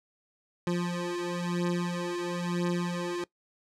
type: beating tone pair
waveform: 25% pulse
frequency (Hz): 174.61 / 175.61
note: F3 / F3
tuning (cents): 0 / +10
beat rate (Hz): 1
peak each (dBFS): -28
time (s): 0.67-3.24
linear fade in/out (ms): 2
effects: noise-tail reverb RT60 0.1 s tail -21 dB re dry + low-pass 8000 Hz 12 dB/octave